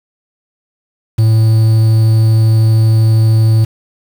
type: tone with quantisation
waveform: triangle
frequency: 110.9 Hz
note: A2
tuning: 14 cents sharp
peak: -4 dBFS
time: 1.18-3.65 s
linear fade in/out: 10 ms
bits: 5
effects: none